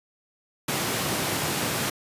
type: high-pass noise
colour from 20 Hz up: pink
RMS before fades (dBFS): -27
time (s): 0.68-1.9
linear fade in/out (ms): 5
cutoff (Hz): 110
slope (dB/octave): 24
effects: resampled to 32000 Hz